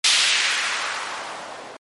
violet noise with low-pass filter sweep, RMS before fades -23 dBFS, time 0.04-1.77 s, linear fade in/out 5 ms, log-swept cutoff 3500 to 540 Hz, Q 1.3, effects MP3 48 kbps

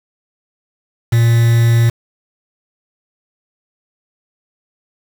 triangle tone with quantisation, 116.54 Hz, A#2, in tune, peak -6 dBFS, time 1.12-1.9 s, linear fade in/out 10 ms, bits 4, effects none

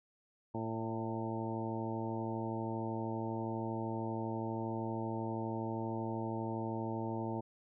harmonic tone with a mistuned harmonic, 112.6 Hz, A2, 40 cents sharp, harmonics 1 / 2 / 3 / 4 / 5 / 6 / 7 / 8, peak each -41 / -41 / -41 / -47 / -47 / -48 / -48 / -44 dBFS, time 0.54-7.41 s, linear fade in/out 10 ms, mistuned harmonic 6, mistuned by -30 cents, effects none

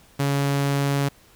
sawtooth tone, 140.4 Hz, C#3, 22 cents sharp, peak -16 dBFS, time 0.19-1.09 s, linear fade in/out 10 ms, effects pink hiss -54 dBFS RMS until 1.35 s

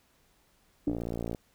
sine tone with exponential decay, 293.7 Hz, D4, in tune, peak -22 dBFS, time 0.87-1.02 s, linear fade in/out 5 ms, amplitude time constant 31 ms
click train, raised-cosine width 2 ms, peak -21 dBFS, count 28, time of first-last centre 0.88-1.348 s, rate 57.7 Hz
effects pink hiss -67 dBFS RMS until 1.54 s

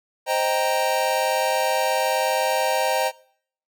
square chord, C minor seventh, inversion none, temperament equal, 523.3 / 622.3 / 784 / 932.3 Hz, C5 / Eb5 / G5 / Bb5, 0 / 0 / 0 / 0 cents, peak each -26 dBFS, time 0.26-3.12 s, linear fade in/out 50 ms, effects noise-tail reverb RT60 0.6 s tail -23 dB re dry

